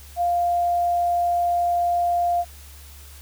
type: tone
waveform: sine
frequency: 698.5 Hz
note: F5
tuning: in tune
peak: -18 dBFS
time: 0.16-2.45 s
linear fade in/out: 50 ms
effects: added 71 Hz sine -42 dBFS peak until 3.21 s + white hiss -47 dBFS RMS until 3.21 s